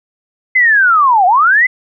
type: linear two-way sweep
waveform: sine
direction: down then up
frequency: 2074 to 698.5 to 2074 Hz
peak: -6 dBFS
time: 0.55-1.67 s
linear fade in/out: 10 ms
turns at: 1.26 s
effects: none